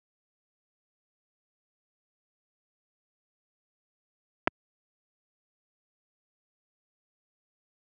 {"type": "clicks", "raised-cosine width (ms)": 0.5, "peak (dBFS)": -7, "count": 2, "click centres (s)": [4.474, 4.477], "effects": ["high-pass 100 Hz 12 dB/octave"]}